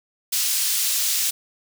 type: high-pass noise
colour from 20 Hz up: pink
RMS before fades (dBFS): -22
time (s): 0.32-1.31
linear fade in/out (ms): 10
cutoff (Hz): 4500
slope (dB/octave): 12
effects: none